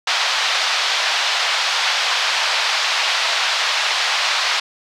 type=band-pass noise; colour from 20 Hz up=white; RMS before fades=-19 dBFS; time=0.07-4.6 s; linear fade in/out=5 ms; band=680 to 4700 Hz; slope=24 dB/octave; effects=none